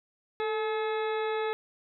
harmonic tone with a mistuned harmonic, 428.4 Hz, A4, 46 cents flat, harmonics 1 / 2 / 3 / 4 / 5 / 6 / 8 / 9, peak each -29 / -35 / -39 / -41 / -43 / -45 / -47 / -48 dBFS, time 0.4-1.53 s, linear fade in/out 0 ms, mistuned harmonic 1, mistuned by +46 cents, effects none

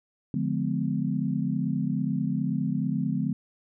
sine chord, D diminished seventh, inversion none, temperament just, 146.83 / 176.2 / 211.4 / 253.7 Hz, D3 / F3 / Ab3 / Cb4, 0 / +16 / +31 / +47 cents, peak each -30 dBFS, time 0.34-3.33 s, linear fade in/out 2 ms, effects none

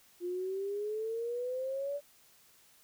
sine exponential sweep, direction up, 348.8 to 581 Hz, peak -33 dBFS, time 0.2-2.01 s, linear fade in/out 50 ms, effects white hiss -63 dBFS RMS until 2.83 s

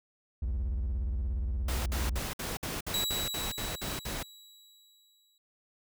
triangle tone with vibrato, 61.74 Hz, B1, in tune, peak -27 dBFS, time 0.42-2.19 s, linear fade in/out 5 ms, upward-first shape square, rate 17 Hz, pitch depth 270 cents each way
pink noise bursts, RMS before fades -36 dBFS, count 11, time 1.68-4.23 s, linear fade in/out 5 ms, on 180 ms, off 57 ms
sawtooth tone with exponential decay, 3900 Hz, B7, 23 cents flat, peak -25 dBFS, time 2.94-5.38 s, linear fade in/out 2 ms, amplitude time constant 530 ms
effects none

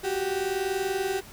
35% pulse tone pair together, 370 / 390.4 Hz, F#4 / G4, 0 / -7 cents, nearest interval minor second, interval 93 cents, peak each -29 / -26 dBFS, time 0.03-1.21 s, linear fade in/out 20 ms, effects pink hiss -47 dBFS RMS until 1.32 s

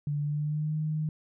sine tone with pitch glide, 146.2 to 154.54 Hz, D3 to D#3, -7 to -11 cents, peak -27 dBFS, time 0.07-1.09 s, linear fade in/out 2 ms, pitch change +96 cents, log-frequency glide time 0.21-0.76 s, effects none

